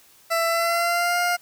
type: tone with pitch glide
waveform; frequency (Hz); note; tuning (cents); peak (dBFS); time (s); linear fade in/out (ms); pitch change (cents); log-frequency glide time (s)
20% pulse; 666 to 705.6; E5 to F5; +18 to +18; -15; 0.3-1.37; 20; +100; 0.47-1.19
effects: white hiss -54 dBFS RMS until 1.41 s